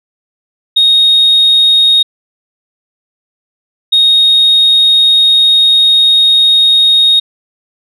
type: tone pair in turn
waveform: sine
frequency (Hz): 3729 / 3729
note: A#7 / A#7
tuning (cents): 0 / 0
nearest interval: unison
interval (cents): 0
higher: neither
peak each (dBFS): -3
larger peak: neither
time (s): 0.76-2.03 / 3.92-7.2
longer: second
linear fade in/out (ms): 10
effects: tanh soft clip ceiling -1 dBFS